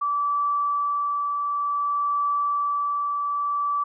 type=tone with tremolo; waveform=sine; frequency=1157 Hz; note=D6; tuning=26 cents flat; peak=-20 dBFS; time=0.01-3.84 s; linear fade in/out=10 ms; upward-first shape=triangle; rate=0.55 Hz; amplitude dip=30%; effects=none